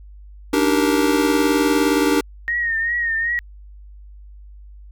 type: chord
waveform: square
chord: Eb major seventh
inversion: third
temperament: just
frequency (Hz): 291.7 / 311.1 / 388.9 / 466.7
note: D4 / Eb4 / G4 / Bb4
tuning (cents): -12 / 0 / -14 / +2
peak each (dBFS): -19 / -23 / -22 / -23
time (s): 0.53-2.21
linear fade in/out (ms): 5
type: tone with vibrato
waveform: sine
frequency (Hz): 1858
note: A#6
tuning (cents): -6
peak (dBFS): -18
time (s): 2.48-3.39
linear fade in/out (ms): 0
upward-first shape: triangle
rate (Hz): 2.6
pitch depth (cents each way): 68
effects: added 50 Hz sine -38 dBFS peak until 4.91 s